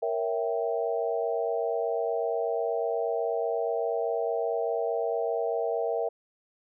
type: chord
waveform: sine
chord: A# diminished seventh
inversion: none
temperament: equal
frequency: 466.2 / 554.4 / 659.3 / 784 Hz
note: A#4 / C#5 / E5 / G5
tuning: 0 / 0 / 0 / 0 cents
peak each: -29 / -35 / -30 / -35 dBFS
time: 0.02-6.09 s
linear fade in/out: 10 ms
effects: none